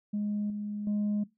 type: tone with level steps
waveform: sine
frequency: 207.7 Hz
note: G#3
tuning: in tune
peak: -27 / -32 / -24 dBFS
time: 0.13-1.24 s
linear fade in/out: 10 ms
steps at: 0.5 / 0.87 s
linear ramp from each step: 2 ms
effects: noise-tail reverb RT60 0.2 s tail -20 dB re dry + tanh soft clip ceiling -25 dBFS